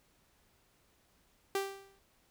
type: tone with exponential decay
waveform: sawtooth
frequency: 392 Hz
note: G4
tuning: in tune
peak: -25 dBFS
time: 1.55-1.99 s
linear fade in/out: 2 ms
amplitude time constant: 95 ms
effects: pink hiss -70 dBFS RMS until 2.3 s